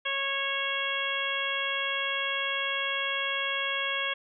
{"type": "harmonic tone", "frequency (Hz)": 550, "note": "C#5", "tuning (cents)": -14, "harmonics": [1, 2, 3, 4, 5, 6], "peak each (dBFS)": [-38, -36, -34, -34, -34, -33], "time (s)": [0.05, 4.14], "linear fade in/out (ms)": 10, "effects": []}